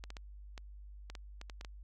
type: clicks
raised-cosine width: 0.2 ms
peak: -29 dBFS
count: 10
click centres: 0.039 / 0.104 / 0.168 / 0.578 / 1.1 / 1.152 / 1.414 / 1.498 / 1.611 / 1.648 s
effects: added 50 Hz sine -48 dBFS peak until 1.83 s